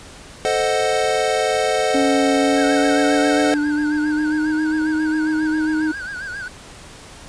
square chord, A diminished seventh, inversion none, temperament equal, 440 / 523.3 / 622.3 / 740 Hz, A4 / C5 / Eb5 / Gb5, 0 / 0 / 0 / 0 cents, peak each -23 dBFS, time 0.45-3.54 s, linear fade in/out 0 ms
triangle tone with pitch glide, 277.2 to 311.1 Hz, C#4 to D#4, 0 to 0 cents, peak -15 dBFS, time 1.94-5.92 s, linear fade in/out 10 ms, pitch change +200 cents, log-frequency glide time 2.36-4.66 s
triangle tone with vibrato, 1542 Hz, G6, 29 cents flat, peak -25 dBFS, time 2.56-6.48 s, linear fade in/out 2 ms, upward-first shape sine, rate 7.4 Hz, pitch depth 110 cents each way
effects pink hiss -40 dBFS RMS until 7.28 s + resampled to 22050 Hz

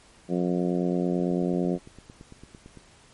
harmonic tone, 89 Hz, F2, 33 cents sharp, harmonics 2 / 3 / 4 / 5 / 6 / 7 / 8, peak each -26 / -29 / -29 / -34 / -35 / -37 / -40 dBFS, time 0.28-1.79 s, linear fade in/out 50 ms
click train, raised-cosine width 3 ms, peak -31 dBFS, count 15, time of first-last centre 1.2-2.773 s, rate 8.9 Hz
effects pink hiss -55 dBFS RMS until 3.13 s + MP3 48 kbps

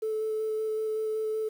sine tone with vibrato, 435.6 Hz, A4, 17 cents flat, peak -26 dBFS, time 0.02-1.49 s, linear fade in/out 10 ms, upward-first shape square, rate 5.3 Hz, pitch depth 8 cents each way, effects tanh soft clip ceiling -24 dBFS + 9-bit

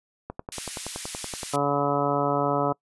click train, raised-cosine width 1 ms, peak -19 dBFS, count 13, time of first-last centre 0.3-1.432 s, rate 10.6 Hz
white high-pass noise, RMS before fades -34 dBFS, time 0.52-1.56 s, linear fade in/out 2 ms, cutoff 2000 Hz, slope 12 dB/octave
harmonic tone, 142.7 Hz, D3, 49 cents flat, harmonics 1 / 2 / 3 / 4 / 5 / 6 / 7 / 8 / 9, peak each -31 / -29 / -29 / -28 / -29 / -36 / -31 / -37 / -30 dBFS, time 1.53-2.73 s, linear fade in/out 10 ms
effects noise-tail reverb RT60 0.1 s tail -24 dB re dry + resampled to 24000 Hz

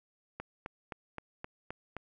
click train, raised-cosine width 0.5 ms, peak -24 dBFS, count 7, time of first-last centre 0.4-1.967 s, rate 3.83 Hz, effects none

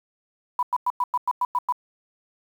sine tone bursts, 987.8 Hz, B5, in tune, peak -19 dBFS, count 9, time 0.59-1.724 s, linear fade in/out 2 ms, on 38 ms, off 99 ms, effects 8-bit

